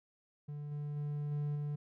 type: tone with level steps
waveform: triangle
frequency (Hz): 146.83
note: D3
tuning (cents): 0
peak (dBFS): -38 / -35 / -33 / -31 / -33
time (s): 0.48-1.76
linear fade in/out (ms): 10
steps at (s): 0.71 / 0.96 / 1.31 / 1.55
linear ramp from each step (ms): 10
effects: none